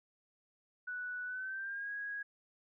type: tone with pitch glide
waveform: sine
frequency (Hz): 1480 to 1651.7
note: F#6 to G#6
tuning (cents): 0 to -10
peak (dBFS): -38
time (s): 0.87-2.23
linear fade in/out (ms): 10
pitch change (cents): +190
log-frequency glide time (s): 1.25-1.91
effects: none